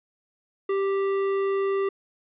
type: tone with tanh clipping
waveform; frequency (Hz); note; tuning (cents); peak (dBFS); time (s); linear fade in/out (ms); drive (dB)
triangle; 392; G4; 0; -24; 0.69-1.89; 5; 17
effects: resampled to 8000 Hz